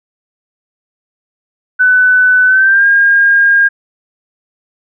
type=tone with pitch glide; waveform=sine; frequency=1500 to 1617 Hz; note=F#6 to G#6; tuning=+23 to -47 cents; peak=-5 dBFS; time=1.79-3.69 s; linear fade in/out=20 ms; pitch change=+130 cents; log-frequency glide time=2.45-2.86 s; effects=none